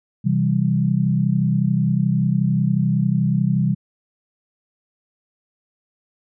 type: chord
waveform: sine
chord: C major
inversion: none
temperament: equal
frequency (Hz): 130.81 / 164.81 / 196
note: C3 / E3 / G3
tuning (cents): 0 / 0 / 0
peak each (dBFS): -20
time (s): 0.24-3.75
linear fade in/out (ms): 20
effects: none